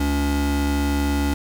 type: tone pair together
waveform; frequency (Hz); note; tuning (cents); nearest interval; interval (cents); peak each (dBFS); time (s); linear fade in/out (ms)
square; 71.4 / 284.1; D2 / C#4; -48 / +43; 2 octaves; 2391; -22 / -23; 0-1.34; 5
effects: 9-bit